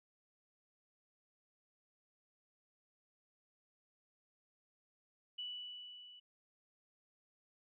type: tone with level ramp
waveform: sine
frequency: 2960 Hz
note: F#7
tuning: in tune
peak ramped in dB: -40 to -55 dBFS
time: 5.38-6.2 s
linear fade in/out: 10 ms
effects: none